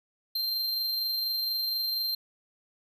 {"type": "tone with amplitude modulation", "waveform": "square", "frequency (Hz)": 4158, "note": "C8", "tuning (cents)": -12, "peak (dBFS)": -27, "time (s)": [0.35, 2.15], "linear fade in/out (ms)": 5, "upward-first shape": "sine", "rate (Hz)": 24.2, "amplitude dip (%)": 25, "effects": []}